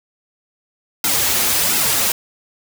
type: noise with flanger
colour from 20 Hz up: white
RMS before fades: -17 dBFS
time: 1.04-2.12 s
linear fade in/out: 2 ms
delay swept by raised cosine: 1.7 to 6.9 ms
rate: 1.4 Hz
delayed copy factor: -0.85
effects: none